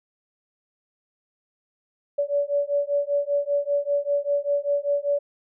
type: beating tone pair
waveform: sine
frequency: 570 / 575.1 Hz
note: C#5 / D5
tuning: +48 / -36 cents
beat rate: 5.1 Hz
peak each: -24 dBFS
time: 2.18-5.19 s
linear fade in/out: 10 ms
effects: none